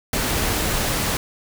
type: noise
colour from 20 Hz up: pink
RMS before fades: -22 dBFS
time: 0.13-1.17 s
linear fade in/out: 2 ms
effects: none